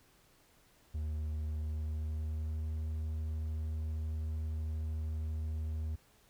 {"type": "tone with pitch glide", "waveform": "triangle", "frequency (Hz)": [76.7, 78.22], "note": ["D#2", "D#2"], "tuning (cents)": [-24, 10], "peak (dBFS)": -32, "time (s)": [0.94, 5.96], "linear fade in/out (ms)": 10, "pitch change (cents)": 34, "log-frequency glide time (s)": [1.51, 2.73], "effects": ["pink hiss -66 dBFS RMS until 6.29 s"]}